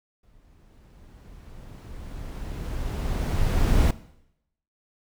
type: noise with exponential growth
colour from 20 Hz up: brown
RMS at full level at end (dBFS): -18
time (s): 0.23-3.91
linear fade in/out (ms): 5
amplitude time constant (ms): 800
effects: noise-tail reverb RT60 0.8 s tail -18 dB re dry